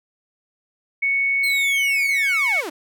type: tone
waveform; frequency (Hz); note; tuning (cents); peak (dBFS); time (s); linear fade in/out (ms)
sine; 2217; C#7; 0; -17; 1.02-2.61; 10
type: linear sweep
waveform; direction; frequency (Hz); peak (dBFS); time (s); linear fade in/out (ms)
sawtooth; down; 4240 to 269.6; -23; 1.43-2.7; 10
effects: none